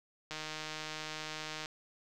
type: click train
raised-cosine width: 0.2 ms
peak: -23 dBFS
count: 210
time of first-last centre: 0.31-1.658 s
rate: 155 Hz
effects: none